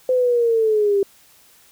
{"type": "linear sweep", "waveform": "sine", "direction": "down", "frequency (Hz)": [514, 392], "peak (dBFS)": -14, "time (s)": [0.09, 1.03], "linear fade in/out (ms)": 2, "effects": ["white hiss -52 dBFS RMS until 1.71 s"]}